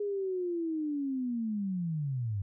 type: linear sweep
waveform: sine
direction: down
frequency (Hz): 415.3 to 94.7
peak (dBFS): -30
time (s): 0-2.42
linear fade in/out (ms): 5
effects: none